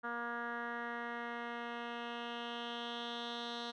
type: tone with low-pass filter sweep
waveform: 10% pulse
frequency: 236.7 Hz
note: A#3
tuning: 27 cents sharp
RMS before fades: -42 dBFS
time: 0.03-3.72 s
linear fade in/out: 20 ms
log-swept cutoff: 1500 to 4100 Hz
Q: 3.9
effects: none